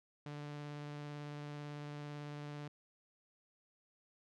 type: tone with vibrato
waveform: sawtooth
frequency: 146.83 Hz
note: D3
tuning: in tune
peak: -40 dBFS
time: 0.26-2.68 s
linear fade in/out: 2 ms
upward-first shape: square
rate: 18 Hz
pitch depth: 8 cents each way
effects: low-pass 5000 Hz 12 dB/octave